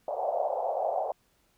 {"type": "band-pass noise", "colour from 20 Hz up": "white", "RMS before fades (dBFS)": -30, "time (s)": [0.08, 1.12], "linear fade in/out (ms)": 2, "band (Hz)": [540, 760], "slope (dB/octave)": 48, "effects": ["pink hiss -69 dBFS RMS until 1.57 s"]}